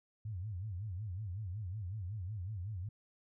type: tone with vibrato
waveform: sine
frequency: 98.2 Hz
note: G2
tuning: 4 cents sharp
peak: -38 dBFS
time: 0.25-2.89 s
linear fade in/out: 5 ms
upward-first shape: sine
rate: 5.4 Hz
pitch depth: 220 cents each way
effects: none